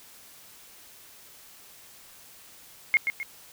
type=tone with echo; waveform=sine; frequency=2153 Hz; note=C7; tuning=49 cents sharp; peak=-16 dBFS; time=2.94-2.97 s; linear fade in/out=0 ms; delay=130 ms; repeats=2; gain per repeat=-7 dB; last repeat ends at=3.23 s; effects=white hiss -51 dBFS RMS until 3.52 s